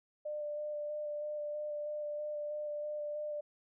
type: tone with vibrato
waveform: sine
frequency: 596 Hz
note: D5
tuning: 25 cents sharp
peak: -36 dBFS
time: 0.25-3.41 s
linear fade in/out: 10 ms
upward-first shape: square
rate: 3.1 Hz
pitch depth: 11 cents each way
effects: none